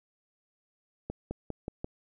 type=accelerating click train; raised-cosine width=2 ms; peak=-21 dBFS; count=5; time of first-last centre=1.1-1.844 s; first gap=210 ms; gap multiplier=0.92; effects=none